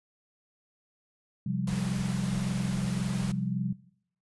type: chord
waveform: sine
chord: C suspended fourth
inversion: none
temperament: just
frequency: 130.81 / 174.42 / 196.22 Hz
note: C3 / F3 / G3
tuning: 0 / -2 / +2 cents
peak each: -32 dBFS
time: 1.46-3.73 s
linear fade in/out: 5 ms
type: noise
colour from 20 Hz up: pink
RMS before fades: -40 dBFS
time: 1.67-3.32 s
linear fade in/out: 5 ms
effects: noise-tail reverb RT60 0.7 s tail -21 dB re dry + resampled to 24000 Hz